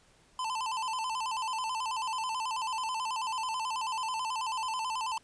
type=tone with vibrato; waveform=square; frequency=952 Hz; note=A#5; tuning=36 cents sharp; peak=-32 dBFS; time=0.39-5.18 s; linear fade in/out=2 ms; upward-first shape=square; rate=9.2 Hz; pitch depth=120 cents each way; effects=pink hiss -63 dBFS RMS until 5.23 s + resampled to 22050 Hz